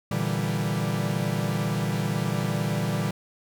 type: chord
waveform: 45% pulse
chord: E half-diminished seventh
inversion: second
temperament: equal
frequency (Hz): 116.54 / 146.83 / 164.81 / 196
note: Bb2 / D3 / E3 / G3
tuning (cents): 0 / 0 / 0 / 0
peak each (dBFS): -30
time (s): 0.11-3.11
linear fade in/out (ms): 5
effects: none